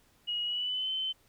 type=tone with pitch glide; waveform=sine; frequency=2896 to 3068 Hz; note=F#7 to G7; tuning=-38 to -38 cents; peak=-30 dBFS; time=0.27-1.13 s; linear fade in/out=20 ms; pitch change=+100 cents; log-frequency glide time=0.44-0.9 s; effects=pink hiss -66 dBFS RMS until 1.28 s